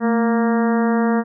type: harmonic tone with a mistuned harmonic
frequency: 233 Hz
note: A#3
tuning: 1 cent flat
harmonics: 1 / 2 / 3 / 4 / 5 / 6 / 7 / 8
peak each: -16 / -22 / -26 / -28 / -30 / -32 / -33 / -34 dBFS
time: 0-1.24 s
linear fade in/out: 50 ms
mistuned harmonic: 1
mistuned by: -61 cents
effects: none